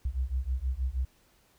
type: beating tone pair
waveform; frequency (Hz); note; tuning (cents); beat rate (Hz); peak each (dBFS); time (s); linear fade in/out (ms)
sine; 61.3 / 67.6; B1 / C#2; -12 / -43; 6.3; -31; 0.05-1.05; 5
effects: pink hiss -65 dBFS RMS until 1.58 s